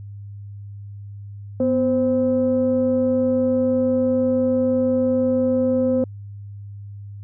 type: tone pair together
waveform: sine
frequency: 249 / 521 Hz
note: B3 / C5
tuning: +14 / -7 cents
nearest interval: octave + minor second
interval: 1279 cents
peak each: -18 dBFS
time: 1.6-6.04 s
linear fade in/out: 2 ms
effects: tanh soft clip ceiling -10 dBFS + added 101 Hz sine -33 dBFS peak until 7.23 s